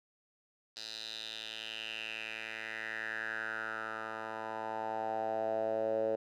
10% pulse tone with band-pass filter sweep, 110.6 Hz, A2, 9 cents sharp, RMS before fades -38 dBFS, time 0.76-6.16 s, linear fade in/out 10 ms, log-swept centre 4500 to 520 Hz, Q 5, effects none

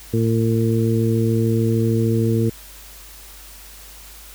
harmonic tone, 113.4 Hz, A#2, 47 cents flat, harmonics 1 / 2 / 3 / 4, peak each -18 / -21 / -23 / -24 dBFS, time 0.13-2.5 s, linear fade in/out 10 ms, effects added 50 Hz sine -43 dBFS peak until 4.34 s + white hiss -42 dBFS RMS until 4.34 s

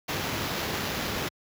pink noise with sample-and-hold, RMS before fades -30 dBFS, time 0.08-1.29 s, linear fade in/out 10 ms, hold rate 8820 Hz, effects high-pass 80 Hz 12 dB/octave

